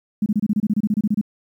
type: tone bursts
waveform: sine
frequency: 210 Hz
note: G#3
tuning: 19 cents sharp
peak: -15 dBFS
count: 15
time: 0.22-1.213 s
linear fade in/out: 5 ms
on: 41 ms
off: 27 ms
effects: 9-bit